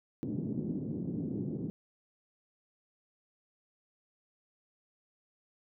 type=band-pass noise; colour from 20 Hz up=pink; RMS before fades=-36 dBFS; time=0.23-1.7 s; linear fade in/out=0 ms; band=140 to 320 Hz; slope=24 dB/octave; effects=none